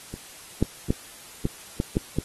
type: clicks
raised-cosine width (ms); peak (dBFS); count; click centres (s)
3; -21 / -6 / -9 / -11 / -10 / -8 / -11; 7; 0.14 / 0.626 / 0.905 / 1.454 / 1.801 / 1.969 / 2.186
effects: white hiss -45 dBFS RMS until 2.24 s + AAC 32 kbps